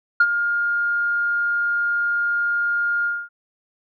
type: tone with ADSR envelope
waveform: sine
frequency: 1413 Hz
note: F6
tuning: 20 cents sharp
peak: -8 dBFS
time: 0.2-3.29 s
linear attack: 6 ms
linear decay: 50 ms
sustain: -10 dB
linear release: 240 ms
effects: tanh soft clip ceiling -7 dBFS